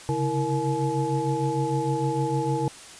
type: tone cluster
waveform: sine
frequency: 134.6 / 141.2 / 326.7 / 465.2 / 853 Hz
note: C3 / C#3 / E4 / A#4 / G#5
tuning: +49 / +32 / -15 / -4 / +46 cents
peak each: -29 dBFS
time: 0.09-2.68 s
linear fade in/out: 0 ms
effects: white hiss -44 dBFS RMS until 2.99 s + resampled to 22050 Hz